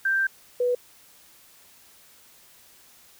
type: tone pair in turn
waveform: sine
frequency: 1572 / 491.9 Hz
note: G6 / B4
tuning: +4 / -7 cents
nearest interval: octave + minor sixth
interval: 2011 cents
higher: first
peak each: -20 dBFS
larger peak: neither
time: 0.05-0.27 / 0.6-0.75 s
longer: first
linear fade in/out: 5 ms
effects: white hiss -54 dBFS RMS until 3.19 s